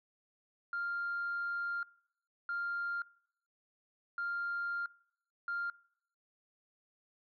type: tone bursts at uneven times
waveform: sine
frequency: 1396.9 Hz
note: F6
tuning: in tune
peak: -33 dBFS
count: 4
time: 0.73-1.83 / 2.49-3.02 / 4.18-4.86 / 5.48-5.7 s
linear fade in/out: 2 ms
effects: noise-tail reverb RT60 0.7 s tail -23 dB re dry + tanh soft clip ceiling -30 dBFS